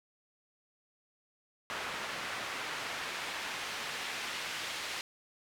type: noise with band-pass filter sweep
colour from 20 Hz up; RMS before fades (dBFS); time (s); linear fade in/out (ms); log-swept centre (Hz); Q
pink; -39; 1.7-5.01; 0; 1600 to 2800; 0.77
effects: none